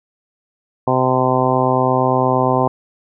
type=harmonic tone; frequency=128.7 Hz; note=C3; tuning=28 cents flat; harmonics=1 / 2 / 3 / 4 / 5 / 6 / 7 / 8; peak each=-21 / -21 / -21 / -21 / -21 / -21 / -21 / -21 dBFS; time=0.87-2.68 s; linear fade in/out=5 ms; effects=none